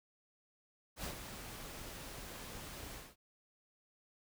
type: noise with ADSR envelope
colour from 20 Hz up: pink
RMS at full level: -41 dBFS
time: 0.96-3.16 s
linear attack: 82 ms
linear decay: 100 ms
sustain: -7 dB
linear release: 210 ms
effects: none